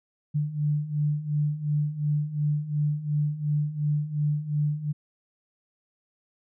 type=beating tone pair; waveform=sine; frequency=146.83 / 149.63 Hz; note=D3 / D3; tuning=0 / +33 cents; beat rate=2.8 Hz; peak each=-29 / -25 dBFS; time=0.34-4.93 s; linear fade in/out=20 ms; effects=none